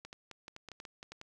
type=clicks; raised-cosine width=0.2 ms; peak=-29 dBFS; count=12; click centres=0.05 / 0.129 / 0.313 / 0.481 / 0.564 / 0.687 / 0.717 / 0.801 / 0.852 / 1.029 / 1.12 / 1.214 s; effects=none